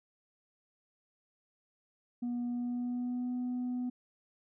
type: tone with pitch glide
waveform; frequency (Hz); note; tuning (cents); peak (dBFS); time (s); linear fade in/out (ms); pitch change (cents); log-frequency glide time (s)
sine; 241.9 to 248.3; B3 to B3; -36 to +9; -30; 2.22-3.9; 10; +45; 2.47-3.33
effects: tanh soft clip ceiling -31 dBFS